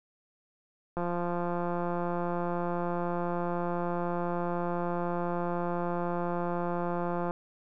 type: click train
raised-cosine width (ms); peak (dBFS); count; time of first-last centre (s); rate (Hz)
1; -19; 1104; 0.97-7.309; 174
effects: none